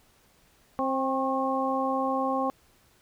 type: harmonic tone with a mistuned harmonic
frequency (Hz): 264.7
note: C4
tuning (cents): +20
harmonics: 1 / 2 / 3 / 4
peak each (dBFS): -30 / -30 / -30 / -30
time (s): 0.79-2.5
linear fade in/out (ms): 0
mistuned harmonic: 4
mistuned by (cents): +40
effects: pink hiss -62 dBFS RMS until 3.01 s